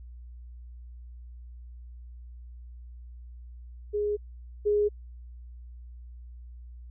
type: tone pair in turn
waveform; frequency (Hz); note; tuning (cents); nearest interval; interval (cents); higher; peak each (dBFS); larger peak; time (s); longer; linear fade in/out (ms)
sine; 415.3 / 415.3; G#4 / G#4; 0 / 0; unison; 0; neither; -25 / -21; second; 3.93-4.17 / 4.65-4.89; neither; 20
effects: added 60 Hz sine -42 dBFS peak until 6.9 s